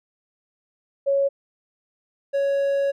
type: tone pair in turn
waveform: sine / triangle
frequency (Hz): 554.4 / 556.4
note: C#5 / C#5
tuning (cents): 0 / +6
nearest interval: unison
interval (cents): 6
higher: second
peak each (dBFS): -17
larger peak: neither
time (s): 1.06-1.29 / 2.33-2.92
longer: second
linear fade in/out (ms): 20
effects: none